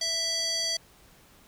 square tone with band-pass filter, 659.3 Hz, E5, in tune, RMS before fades -29 dBFS, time 0.01-0.77 s, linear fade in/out 5 ms, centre 5100 Hz, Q 4.8, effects pink hiss -57 dBFS RMS until 1.47 s

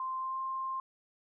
sine tone with pitch glide, 1044 to 1055.5 Hz, C6 to C6, -4 to +15 cents, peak -33 dBFS, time 0-0.8 s, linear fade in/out 2 ms, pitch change +19 cents, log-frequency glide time 0.18-0.4 s, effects none

